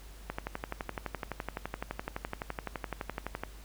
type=click train; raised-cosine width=0.5 ms; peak=-19 dBFS; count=38; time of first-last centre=0.3-3.436 s; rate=11.8 Hz; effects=added 50 Hz sine -47 dBFS peak until 3.64 s + pink hiss -55 dBFS RMS until 3.64 s